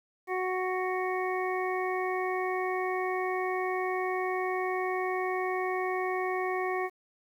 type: harmonic tone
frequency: 370 Hz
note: F#4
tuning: in tune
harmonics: 1 / 2 / 3 / 5 / 6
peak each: -31 / -34 / -36 / -38 / -39 dBFS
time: 0.27-6.9 s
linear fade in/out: 50 ms
effects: 10-bit